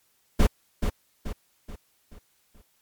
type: noise with echo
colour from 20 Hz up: brown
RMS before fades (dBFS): -17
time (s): 0.39-0.47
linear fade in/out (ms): 10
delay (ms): 430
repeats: 5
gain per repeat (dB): -7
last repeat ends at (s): 2.62
effects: white hiss -67 dBFS RMS until 2.81 s + MP3 96 kbps